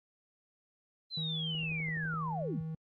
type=linear sweep; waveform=sine; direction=down; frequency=4149 to 42.35 Hz; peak=-35 dBFS; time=1.1-2.63 s; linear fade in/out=50 ms
type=tone; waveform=triangle; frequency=159.6 Hz; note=D#3; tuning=44 cents sharp; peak=-34 dBFS; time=1.17-2.75 s; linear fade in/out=5 ms
type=click train; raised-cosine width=2 ms; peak=-38 dBFS; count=8; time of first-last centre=1.55-2.138 s; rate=11.9 Hz
effects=Opus 32 kbps